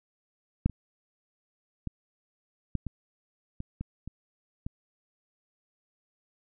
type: clicks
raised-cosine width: 5 ms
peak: -10 / -27 / -20 / -16 / -22 / -23 / -22 / -26 / -22 dBFS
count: 9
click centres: 0.66 / 0.697 / 1.873 / 2.753 / 2.867 / 3.604 / 3.81 / 4.076 / 4.665 s
effects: none